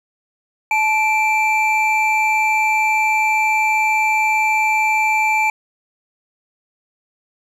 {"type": "tone pair together", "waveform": "triangle", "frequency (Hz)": [867.5, 2349], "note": ["A5", "D7"], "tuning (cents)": [-25, 0], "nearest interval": "octave + perfect fourth", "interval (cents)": 1725, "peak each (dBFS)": -15, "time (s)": [0.71, 5.5], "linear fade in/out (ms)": 2, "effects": []}